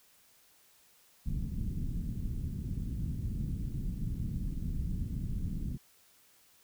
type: low-pass noise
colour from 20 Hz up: pink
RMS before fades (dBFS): -35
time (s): 1.25-5.78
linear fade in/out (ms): 20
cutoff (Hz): 220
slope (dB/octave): 24
effects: white hiss -64 dBFS RMS until 6.63 s